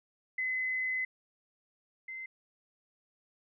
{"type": "tone pair in turn", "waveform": "sine", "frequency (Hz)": [2032, 2068], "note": ["B6", "C7"], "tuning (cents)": [49, -21], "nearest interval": "unison", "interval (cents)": 30, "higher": "second", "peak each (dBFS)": [-30, -39], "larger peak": "first", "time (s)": [[0.38, 1.05], [2.08, 2.26]], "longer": "first", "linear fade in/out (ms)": 5, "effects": []}